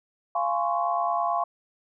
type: chord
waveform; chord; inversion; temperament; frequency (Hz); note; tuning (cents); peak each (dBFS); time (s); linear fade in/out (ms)
sine; Db major seventh; first; just; 693 / 831.5 / 1039.4 / 1108.7; F5 / Ab5 / C6 / Db6; -14 / +2 / -12 / 0; -26 / -30 / -30 / -29; 0.35-1.44; 5
effects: none